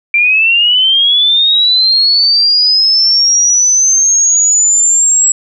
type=linear sweep; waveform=sine; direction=up; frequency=2349 to 7720 Hz; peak=-6 dBFS; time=0.14-5.32 s; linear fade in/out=2 ms; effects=none